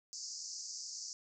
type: band-pass noise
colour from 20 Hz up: pink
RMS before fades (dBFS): -45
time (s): 0.13-1.13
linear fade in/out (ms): 0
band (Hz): 4700 to 7200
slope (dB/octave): 96
effects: none